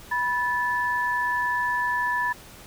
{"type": "tone pair together", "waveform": "sine", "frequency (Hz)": [980.2, 1741], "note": ["B5", "A6"], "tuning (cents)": [-13, -19], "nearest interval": "minor seventh", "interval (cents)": 994, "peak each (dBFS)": -25, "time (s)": [0.11, 2.33], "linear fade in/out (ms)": 10, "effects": ["pink hiss -46 dBFS RMS until 2.66 s"]}